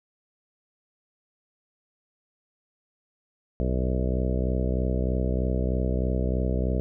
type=harmonic tone with a mistuned harmonic; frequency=63.2 Hz; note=B1; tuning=41 cents sharp; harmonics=1 / 2 / 3 / 4 / 5 / 6 / 7 / 8 / 9 / 10; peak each=-25 / -31 / -31 / -35 / -37 / -37 / -35 / -38 / -38 / -39 dBFS; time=3.6-6.8 s; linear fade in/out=0 ms; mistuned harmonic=10; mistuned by=+17 cents; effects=none